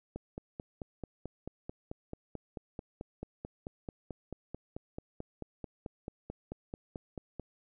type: click train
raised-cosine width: 2 ms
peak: -26 dBFS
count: 34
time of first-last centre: 0.16-7.397 s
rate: 4.56 Hz
effects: none